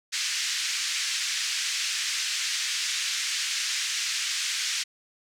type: band-pass noise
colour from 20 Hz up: white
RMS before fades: -29 dBFS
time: 0.12-4.84 s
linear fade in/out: 20 ms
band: 1700 to 6800 Hz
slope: 24 dB/octave
effects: none